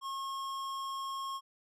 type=tone with tanh clipping; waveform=sine; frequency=1083 Hz; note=C#6; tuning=41 cents flat; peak=-38 dBFS; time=0.01-1.41 s; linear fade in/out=50 ms; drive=17 dB; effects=none